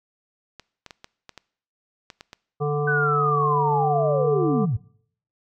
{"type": "clicks", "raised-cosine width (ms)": 0.2, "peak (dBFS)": -22, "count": 9, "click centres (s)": [0.597, 0.863, 0.908, 1.044, 1.293, 1.377, 2.102, 2.209, 2.331]}
{"type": "harmonic tone", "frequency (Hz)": 146.83, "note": "D3", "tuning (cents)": 0, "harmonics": [1, 3, 5, 7, 8], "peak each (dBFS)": [-24, -24, -31, -41, -32], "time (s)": [2.6, 4.66], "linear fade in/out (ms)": 20}
{"type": "linear sweep", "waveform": "sine", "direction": "down", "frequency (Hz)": [1524, 92.6], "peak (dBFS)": -20, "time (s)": [2.87, 4.77], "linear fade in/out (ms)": 10}
{"effects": ["noise-tail reverb RT60 0.6 s tail -22 dB re dry"]}